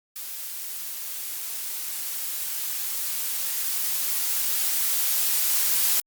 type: noise with level ramp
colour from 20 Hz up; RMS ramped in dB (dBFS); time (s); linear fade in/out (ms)
blue; -35 to -21; 0.16-6; 0
effects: Opus 48 kbps